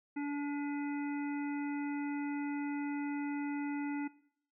harmonic tone with a mistuned harmonic, 288 Hz, D4, 34 cents flat, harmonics 1 / 3 / 5 / 7 / 9, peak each -34 / -46 / -50 / -49 / -54 dBFS, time 0.16-4.08 s, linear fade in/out 10 ms, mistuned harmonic 9, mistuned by -54 cents, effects noise-tail reverb RT60 0.6 s tail -19 dB re dry

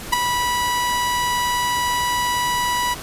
sawtooth tone with ADSR envelope, 979 Hz, B5, 15 cents flat, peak -7 dBFS, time 0.12-2.95 s, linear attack 14 ms, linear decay 7 ms, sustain -8 dB, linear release 22 ms, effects pink hiss -33 dBFS RMS until 3.02 s + resampled to 32000 Hz

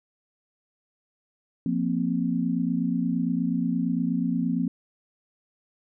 sine chord, F suspended fourth, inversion none, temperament equal, 174.61 / 233.1 / 261.6 Hz, F3 / Bb3 / C4, 0 / 0 / 0 cents, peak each -27 dBFS, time 1.66-4.68 s, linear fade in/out 2 ms, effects none

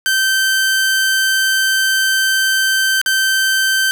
sawtooth tone with dropouts, 1551 Hz, G6, 19 cents flat, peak -9 dBFS, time 0.06-3.91 s, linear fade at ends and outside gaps 0 ms, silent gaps 3.015-3.061 s, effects none

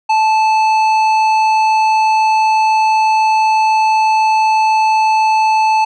triangle tone with tanh clipping, 874 Hz, A5, 12 cents flat, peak -11 dBFS, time 0.09-5.85 s, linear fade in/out 10 ms, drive 15 dB, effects none

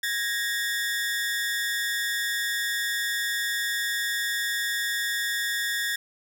sawtooth ring-modulated tone, 1760 Hz, A6, in tune, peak -19 dBFS, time 0.03-5.96 s, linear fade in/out 5 ms, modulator 110 Hz, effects none

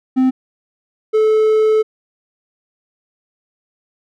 triangle tone pair in turn, 259.2 / 434.4 Hz, C4 / A4, -16 / -22 cents, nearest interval major sixth, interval 894 cents, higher second, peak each -8 dBFS, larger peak neither, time 0.16-0.31 / 1.13-1.83 s, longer second, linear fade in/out 20 ms, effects none

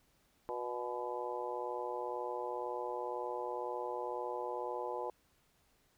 harmonic tone with a mistuned harmonic, 122 Hz, B2, 21 cents flat, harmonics 3 / 4 / 5 / 6 / 7 / 8, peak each -44 / -41 / -45 / -50 / -42 / -45 dBFS, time 0.49-5.1 s, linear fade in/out 0 ms, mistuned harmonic 8, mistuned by +46 cents, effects pink hiss -72 dBFS RMS until 5.97 s

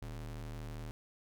square ring-modulated tone, 78.8 Hz, D#2, 23 cents sharp, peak -39 dBFS, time 0.02-0.91 s, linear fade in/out 0 ms, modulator 36.4 Hz, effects none

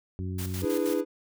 harmonic tone, 92.5 Hz, F#2, in tune, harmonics 1 / 2 / 3 / 4, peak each -31 / -37 / -41 / -43 dBFS, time 0.19-0.65 s, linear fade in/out 0 ms
white noise with tremolo, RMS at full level -39 dBFS, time 0.38-1.01 s, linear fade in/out 10 ms, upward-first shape square, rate 6.3 Hz, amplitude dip 65%
triangle chord, E dominant seventh, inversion third, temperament just, 296.7 / 329.6 / 412 / 494.4 Hz, D4 / E4 / G#4 / B4, +18 / 0 / -14 / +2 cents, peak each -28 dBFS, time 0.61-1.05 s, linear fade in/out 50 ms
effects none

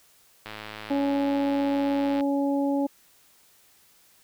click train, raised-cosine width 0.3 ms, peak -21 dBFS, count 188, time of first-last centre 0.46-2.208 s, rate 107 Hz
harmonic tone, 280.1 Hz, C#4, 18 cents sharp, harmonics 1 / 2 / 3, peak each -23 / -29 / -33 dBFS, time 0.9-2.87 s, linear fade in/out 10 ms
effects white hiss -59 dBFS RMS until 4.23 s

